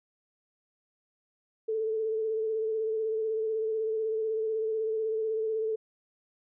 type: tone with vibrato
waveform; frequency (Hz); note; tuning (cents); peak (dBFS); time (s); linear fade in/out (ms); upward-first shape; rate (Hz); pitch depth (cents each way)
sine; 440; A4; 0; -27; 1.68-5.76; 10; sine; 16; 27
effects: none